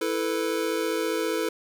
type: chord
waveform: square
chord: E suspended fourth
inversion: none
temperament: just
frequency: 329.6 / 439.5 / 494.4 Hz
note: E4 / A4 / B4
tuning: 0 / -2 / +2 cents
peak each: -30 / -29 / -31 dBFS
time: 0.01-1.49 s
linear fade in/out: 5 ms
effects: none